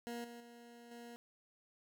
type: tone with level steps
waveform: 20% pulse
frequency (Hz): 236.8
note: A#3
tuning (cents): +27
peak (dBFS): -37 / -45 / -50 / -45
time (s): 0.07-1.16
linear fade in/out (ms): 0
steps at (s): 0.24 / 0.4 / 0.91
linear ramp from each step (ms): 5
effects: none